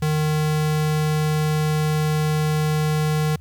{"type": "tone", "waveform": "square", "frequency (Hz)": 153.4, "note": "D#3", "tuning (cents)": -24, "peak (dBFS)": -19, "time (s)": [0.02, 3.36], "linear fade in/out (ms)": 5, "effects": ["added 82 Hz sine -38 dBFS peak until 3.4 s", "pink hiss -62 dBFS RMS until 3.4 s"]}